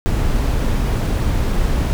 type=noise; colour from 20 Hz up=brown; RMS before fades=-17 dBFS; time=0.06-1.93 s; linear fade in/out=0 ms; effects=none